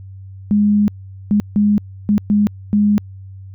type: tone bursts at uneven times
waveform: sine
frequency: 207 Hz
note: G#3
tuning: 5 cents flat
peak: -10 dBFS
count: 6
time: 0.51-0.88 / 1.31-1.4 / 1.56-1.78 / 2.09-2.18 / 2.3-2.47 / 2.73-2.98 s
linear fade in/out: 0 ms
effects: added 96 Hz sine -32 dBFS peak until 3.54 s